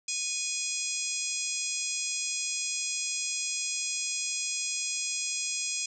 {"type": "harmonic tone with a mistuned harmonic", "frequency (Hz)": 834, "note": "G#5", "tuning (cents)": 7, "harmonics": [3, 4, 5, 6, 7, 8, 9, 10], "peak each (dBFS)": [-37, -42, -43, -37, -39, -35, -37, -42], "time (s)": [0.08, 5.86], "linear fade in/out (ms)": 5, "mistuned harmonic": 3, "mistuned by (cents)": -21, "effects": []}